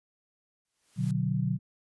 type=noise with exponential growth; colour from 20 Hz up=white; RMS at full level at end=-47 dBFS; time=0.65-1.11 s; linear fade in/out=1 ms; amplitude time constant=100 ms
type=chord; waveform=sine; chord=B minor; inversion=none; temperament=equal with one note detuned; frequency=123.47 / 148.71 / 185 Hz; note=B2 / D3 / F#3; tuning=0 / +22 / 0 cents; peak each=-30 dBFS; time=0.96-1.59 s; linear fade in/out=50 ms
effects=resampled to 24000 Hz